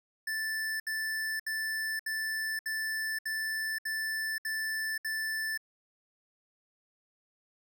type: tone bursts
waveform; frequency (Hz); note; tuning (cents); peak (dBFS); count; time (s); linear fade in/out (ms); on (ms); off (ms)
square; 1760; A6; 0; -32; 9; 0.27-5.576; 5; 530; 67
effects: none